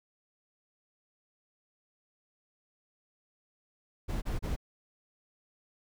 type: noise bursts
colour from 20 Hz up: brown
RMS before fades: -32 dBFS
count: 3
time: 4.08-4.564 s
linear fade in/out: 20 ms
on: 140 ms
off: 32 ms
effects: none